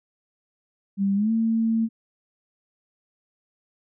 sine tone with pitch glide, 197.4 to 225.4 Hz, G3 to A3, +12 to +42 cents, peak -19 dBFS, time 0.97-1.89 s, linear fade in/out 50 ms, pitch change +230 cents, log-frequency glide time 1.15-1.31 s, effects none

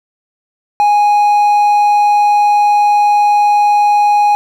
triangle tone, 828 Hz, G#5, 5 cents flat, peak -5 dBFS, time 0.8-4.35 s, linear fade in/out 0 ms, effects none

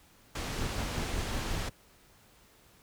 pink low-pass noise, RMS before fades -37 dBFS, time 0.35-1.69 s, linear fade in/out 5 ms, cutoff 7500 Hz, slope 12 dB/octave
brown noise with tremolo, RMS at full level -32 dBFS, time 0.58-1.7 s, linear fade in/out 10 ms, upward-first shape sine, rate 5.4 Hz, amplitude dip 85%
effects pink hiss -61 dBFS RMS until 2.82 s

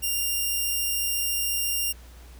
5% pulse tone, 2794 Hz, F7, in tune, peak -15 dBFS, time 0.02-1.93 s, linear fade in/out 20 ms, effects added 60 Hz sine -44 dBFS peak until 2.39 s + pink hiss -53 dBFS RMS until 2.39 s

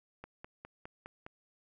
click train, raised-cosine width 0.5 ms, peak -30 dBFS, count 6, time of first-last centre 0.24-1.265 s, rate 4.88 Hz, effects none

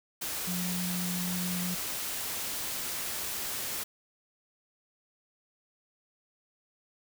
sine tone in noise, 179.4 Hz, F3, 47 cents sharp, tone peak -32 dBFS, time 0.47-1.75 s, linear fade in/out 10 ms, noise white, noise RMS -35 dBFS, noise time 0.21-3.84 s, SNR 0 dB, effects none

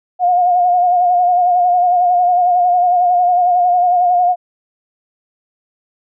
sine tone with vibrato, 715 Hz, F5, 41 cents sharp, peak -9 dBFS, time 0.19-4.36 s, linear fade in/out 50 ms, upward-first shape sine, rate 11 Hz, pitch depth 38 cents each way, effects none

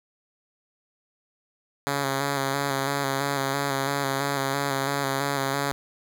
5% pulse tone with vibrato, 138.59 Hz, C#3, in tune, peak -13 dBFS, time 1.87-5.72 s, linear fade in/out 0 ms, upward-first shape square, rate 3 Hz, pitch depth 28 cents each way, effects none

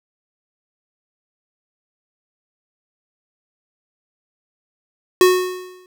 square tone with exponential decay, 366.4 Hz, F#4, 17 cents flat, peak -7 dBFS, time 5.21-5.86 s, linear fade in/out 1 ms, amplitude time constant 140 ms, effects none

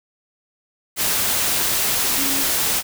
sine tone in noise, 274.9 Hz, C#4, 14 cents flat, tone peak -27 dBFS, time 2.15-2.45 s, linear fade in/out 50 ms, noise white, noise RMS -20 dBFS, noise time 0.96-2.83 s, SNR -10 dB, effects none

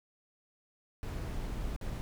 brown noise with dropouts, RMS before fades -37 dBFS, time 1.03-2.01 s, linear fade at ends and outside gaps 0 ms, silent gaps 1.763-1.812 s, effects none

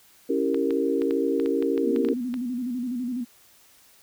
sine chord, C# diminished seventh, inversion none, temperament equal with one note detuned, 277.2 / 329.6 / 392 / 462.7 Hz, C#4 / E4 / G4 / Bb4, 0 / 0 / 0 / -13 cents, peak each -26 / -28 / -27 / -26 dBFS, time 0.29-2.14 s, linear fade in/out 10 ms
clicks, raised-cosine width 0.3 ms, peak -22 dBFS, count 12, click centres 0.545 / 0.707 / 1.019 / 1.109 / 1.399 / 1.46 / 1.625 / 1.778 / 1.962 / 2.049 / 2.087 / 2.341 s
sine tone with vibrato, 246.9 Hz, B3, in tune, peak -26 dBFS, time 1.83-3.25 s, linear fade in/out 20 ms, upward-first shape square, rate 12 Hz, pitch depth 67 cents each way
effects white hiss -56 dBFS RMS until 4.02 s

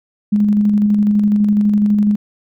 sine tone with tremolo, 207.7 Hz, G#3, in tune, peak -9 dBFS, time 0.32-2.16 s, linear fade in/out 10 ms, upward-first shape square, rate 12 Hz, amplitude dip 25%, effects none

